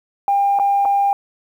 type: tone with dropouts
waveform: sine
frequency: 800 Hz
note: G5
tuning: 35 cents sharp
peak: -12 dBFS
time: 0.28-1.13 s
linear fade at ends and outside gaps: 1 ms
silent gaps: 0.589-0.597 / 0.851-0.855 s
effects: tanh soft clip ceiling -8 dBFS + 8-bit